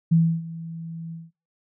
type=tone with ADSR envelope; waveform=sine; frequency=164.81 Hz; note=E3; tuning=in tune; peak=-13 dBFS; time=0.11-1.31 s; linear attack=14 ms; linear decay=290 ms; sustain=-19 dB; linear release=190 ms; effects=noise-tail reverb RT60 0.3 s tail -20 dB re dry